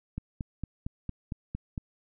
click train, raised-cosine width 5 ms, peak -21 dBFS, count 8, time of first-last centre 0.18-1.778 s, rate 4.38 Hz, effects none

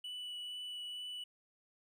triangle tone with vibrato, 2960 Hz, F#7, in tune, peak -40 dBFS, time 0.04-1.24 s, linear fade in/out 5 ms, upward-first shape triangle, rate 2.2 Hz, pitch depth 10 cents each way, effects none

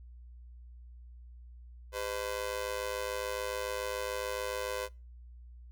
sawtooth tone with amplitude modulation, 507 Hz, B4, 45 cents sharp, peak -26 dBFS, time 1.92-4.89 s, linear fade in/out 50 ms, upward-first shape sine, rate 107 Hz, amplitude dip 95%, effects noise-tail reverb RT60 0.3 s tail -23 dB re dry + added 60 Hz sine -48 dBFS peak until 5.71 s

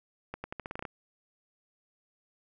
accelerating click train, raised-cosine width 0.5 ms, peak -22 dBFS, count 10, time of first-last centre 0.34-0.852 s, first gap 100 ms, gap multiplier 0.85, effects none

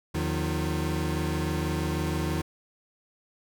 square tone cluster, 80.6 / 153.8 / 180 / 309.7 / 353.4 Hz, E2 / D#3 / F#3 / D#4 / F4, -38 / -20 / -47 / -8 / +21 cents, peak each -32 / -32 / -36 / -35 / -36 dBFS, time 0.14-2.42 s, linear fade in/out 10 ms, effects none

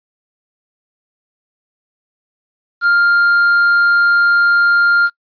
triangle tone with quantisation, 1400 Hz, F6, 4 cents sharp, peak -7 dBFS, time 2.81-5.1 s, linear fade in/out 50 ms, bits 6, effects noise-tail reverb RT60 0.1 s tail -25 dB re dry + resampled to 11025 Hz

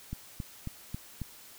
click train, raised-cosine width 5 ms, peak -23 dBFS, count 5, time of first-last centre 0.13-1.217 s, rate 3.68 Hz, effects white hiss -52 dBFS RMS until 1.58 s

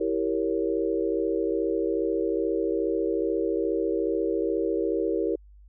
sine chord, E diminished seventh, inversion none, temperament equal, 329.6 / 392 / 466.2 / 554.4 Hz, E4 / G4 / Bb4 / Db5, 0 / 0 / 0 / 0 cents, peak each -28 / -28 / -28 / -33 dBFS, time 0-5.36 s, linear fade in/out 10 ms, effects added 50 Hz sine -48 dBFS peak until 5.68 s

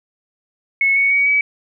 sine tone with pitch steps, 2195 / 2223 / 2252 / 2280 Hz, C#7 / C#7 / C#7 / C#7, -18 / +4 / +27 / +48 cents, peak -12 dBFS, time 0.81-1.41 s, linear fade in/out 2 ms, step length 150 ms, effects none

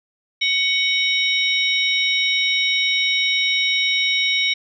sine tone cluster, 2230 / 3022 / 3792 / 5560 Hz, C#7 / F#7 / A#7 / F8, +10 / +36 / +29 / -9 cents, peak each -20 / -25 / -20 / -28 dBFS, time 0.41-4.54 s, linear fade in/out 10 ms, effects none

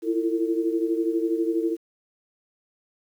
sine tone cluster, 330.3 / 342.5 / 451.3 Hz, E4 / F4 / A4, +4 / -34 / +44 cents, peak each -24 / -27 / -28 dBFS, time 0.02-1.77 s, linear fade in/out 50 ms, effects 9-bit

